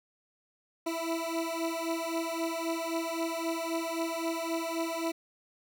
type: beating tone pair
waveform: 20% pulse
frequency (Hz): 328.5 / 332.3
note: E4 / E4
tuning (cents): -6 / +14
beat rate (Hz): 3.8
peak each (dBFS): -29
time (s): 0.86-5.12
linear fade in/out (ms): 10
effects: none